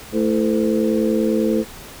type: harmonic tone with a mistuned harmonic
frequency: 110 Hz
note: A2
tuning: in tune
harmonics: 2 / 3 / 4 / 5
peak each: -19 / -21 / -22 / -23 dBFS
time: 0.12-1.65 s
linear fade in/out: 50 ms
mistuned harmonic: 5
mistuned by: -130 cents
effects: pink hiss -38 dBFS RMS until 2 s